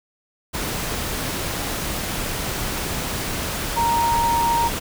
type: tone in noise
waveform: sine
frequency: 932.3 Hz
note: A#5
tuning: in tune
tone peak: -17 dBFS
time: 3.76-4.69 s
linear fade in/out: 20 ms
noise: pink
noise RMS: -26 dBFS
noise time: 0.53-4.8 s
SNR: +6 dB
effects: none